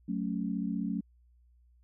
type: chord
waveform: sine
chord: F# minor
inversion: none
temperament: equal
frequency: 185 / 220 / 277.2 Hz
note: F#3 / A3 / C#4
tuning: 0 / 0 / 0 cents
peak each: -34 / -34 / -36 dBFS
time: 0.08-1.01 s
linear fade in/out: 10 ms
effects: added 60 Hz sine -60 dBFS peak until 1.83 s